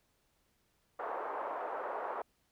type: band-pass noise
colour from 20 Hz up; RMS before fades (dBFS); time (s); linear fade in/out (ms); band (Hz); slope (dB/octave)
white; -39; 0.99-2.22; 5; 450 to 1100; 24
effects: pink hiss -75 dBFS RMS until 2.51 s